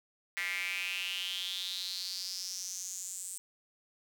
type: tone with high-pass filter sweep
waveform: square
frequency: 92.5 Hz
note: F#2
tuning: in tune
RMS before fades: -38 dBFS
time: 0.37-3.38 s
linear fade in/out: 0 ms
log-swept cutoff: 2000 to 8300 Hz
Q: 6.2
effects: none